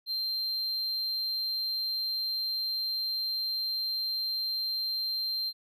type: tone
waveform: triangle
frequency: 4155 Hz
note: C8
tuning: 13 cents flat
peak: -28 dBFS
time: 0.06-5.53 s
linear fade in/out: 50 ms
effects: none